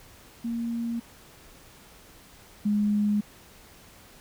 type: tone pair in turn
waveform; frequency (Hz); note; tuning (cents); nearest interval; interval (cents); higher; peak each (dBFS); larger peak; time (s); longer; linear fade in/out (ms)
sine; 233.1 / 207.7; A#3 / G#3; 0 / 0; major second; 200; first; -27 / -21; second; 0.44-1 / 2.65-3.21; neither; 10
effects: pink hiss -52 dBFS RMS until 4.2 s